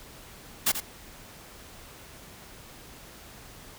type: noise with echo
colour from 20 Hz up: white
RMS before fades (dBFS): -23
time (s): 0.66-0.72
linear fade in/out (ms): 10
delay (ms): 85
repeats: 1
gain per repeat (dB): -9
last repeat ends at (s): 0.805
effects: pink hiss -48 dBFS RMS until 3.78 s